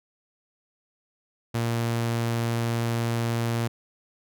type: tone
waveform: sawtooth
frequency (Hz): 116.54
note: A#2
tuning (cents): 0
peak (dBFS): -20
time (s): 1.54-3.68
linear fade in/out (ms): 10
effects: none